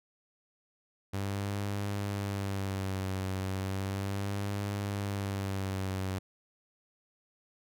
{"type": "tone with vibrato", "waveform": "sawtooth", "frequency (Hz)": 98, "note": "G2", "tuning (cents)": 0, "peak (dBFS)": -28, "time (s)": [1.13, 6.19], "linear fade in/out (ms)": 10, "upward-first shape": "sine", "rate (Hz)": 0.35, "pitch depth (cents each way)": 56, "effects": []}